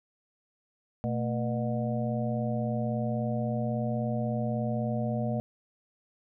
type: harmonic tone with a mistuned harmonic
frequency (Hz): 121.2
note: B2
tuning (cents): -32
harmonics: 1 / 2 / 4 / 5 / 6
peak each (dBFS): -31 / -31 / -39 / -35 / -39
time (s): 1.04-5.4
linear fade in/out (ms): 0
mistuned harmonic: 2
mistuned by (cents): -130
effects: none